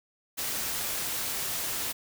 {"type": "noise", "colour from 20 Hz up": "white", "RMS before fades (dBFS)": -32, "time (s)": [0.37, 1.93], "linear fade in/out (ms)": 20, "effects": []}